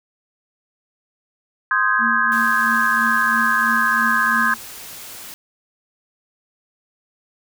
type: chord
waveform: sine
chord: Ab major seventh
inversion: first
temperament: equal with one note detuned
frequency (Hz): 1046.5 / 1244.5 / 1558.1 / 1661.2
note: C6 / Eb6 / G6 / Ab6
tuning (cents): 0 / 0 / -11 / 0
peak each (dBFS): -21 / -22 / -20 / -19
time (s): 1.71-4.54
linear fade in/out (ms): 2
type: tone with tremolo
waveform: sine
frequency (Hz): 230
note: A#3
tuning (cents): -23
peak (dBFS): -23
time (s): 1.98-4.58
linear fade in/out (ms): 50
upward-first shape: triangle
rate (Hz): 3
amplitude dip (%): 80
type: noise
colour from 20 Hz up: white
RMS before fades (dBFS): -36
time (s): 2.32-5.34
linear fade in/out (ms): 0
effects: none